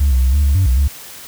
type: tone with pitch steps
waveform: sine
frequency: 70.2 / 64.1 / 64.5 / 72.4 / 69.6 / 94 / 62.2 / 70.1 Hz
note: C#2 / C2 / C2 / D2 / C#2 / F#2 / B1 / C#2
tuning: +22 / -35 / -24 / -24 / +8 / +28 / +13 / +20 cents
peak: -8 dBFS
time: 0-0.88 s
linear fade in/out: 10 ms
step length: 110 ms
effects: tanh soft clip ceiling -8 dBFS + white hiss -35 dBFS RMS until 1.27 s